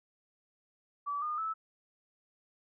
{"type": "tone with pitch steps", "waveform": "sine", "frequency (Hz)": [1151, 1219, 1308], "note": ["D6", "D#6", "E6"], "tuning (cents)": [-35, -36, -14], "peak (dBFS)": -32, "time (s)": [1.06, 1.54], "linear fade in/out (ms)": 20, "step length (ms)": 160, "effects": []}